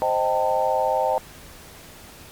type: chord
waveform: sine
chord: A half-diminished seventh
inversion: first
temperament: equal with one note detuned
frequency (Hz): 523.3 / 622.3 / 784 / 898.5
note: C5 / Eb5 / G5 / A5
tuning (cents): 0 / 0 / 0 / +36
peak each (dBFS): -24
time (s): 0.02-1.18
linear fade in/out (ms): 0
effects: pink hiss -44 dBFS RMS until 2.31 s + MP3 96 kbps